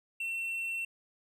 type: tone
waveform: triangle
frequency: 2705 Hz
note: E7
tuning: 44 cents sharp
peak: -31 dBFS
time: 0.2-0.85 s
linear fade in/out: 5 ms
effects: none